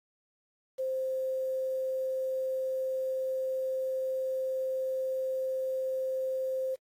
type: tone with quantisation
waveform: sine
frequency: 523.3 Hz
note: C5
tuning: in tune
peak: -29 dBFS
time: 0.78-6.76 s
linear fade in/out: 20 ms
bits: 9
effects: AAC 48 kbps